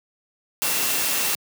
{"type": "tone in noise", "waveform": "sine", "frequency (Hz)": 2700, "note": "E7", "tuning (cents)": 41, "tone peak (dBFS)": -33, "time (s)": [0.62, 1.35], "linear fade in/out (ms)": 0, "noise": "white", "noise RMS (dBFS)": -23, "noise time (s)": [0.62, 1.35], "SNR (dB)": -13, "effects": ["high-pass 150 Hz 12 dB/octave"]}